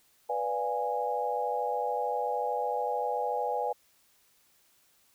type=chord; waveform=sine; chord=B diminished seventh; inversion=none; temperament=equal with one note detuned; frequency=493.9 / 587.3 / 698.5 / 826.3 Hz; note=B4 / D5 / F5 / Ab5; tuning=0 / 0 / 0 / -9 cents; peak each=-33 / -36 / -36 / -31 dBFS; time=0.29-3.73 s; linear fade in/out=10 ms; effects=white hiss -66 dBFS RMS until 5.14 s